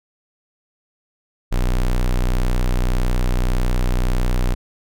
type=tone; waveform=square; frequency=30.87 Hz; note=B0; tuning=in tune; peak=-16 dBFS; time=1.51-4.55 s; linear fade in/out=20 ms; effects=none